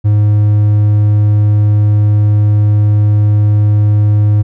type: tone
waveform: triangle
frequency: 104.6 Hz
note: G#2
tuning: 13 cents sharp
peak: -4 dBFS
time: 0.04-4.43 s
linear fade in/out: 20 ms
effects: none